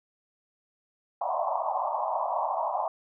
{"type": "band-pass noise", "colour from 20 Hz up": "pink", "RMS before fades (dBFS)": -29, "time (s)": [1.21, 2.88], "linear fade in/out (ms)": 2, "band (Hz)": [600, 1100], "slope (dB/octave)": 96, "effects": []}